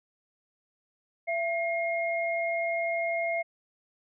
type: tone pair together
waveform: sine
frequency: 673 / 2140 Hz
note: E5 / C7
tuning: +36 / +38 cents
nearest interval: octave + minor sixth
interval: 2002 cents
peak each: -28 / -31 dBFS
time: 1.27-3.43 s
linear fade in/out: 20 ms
effects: none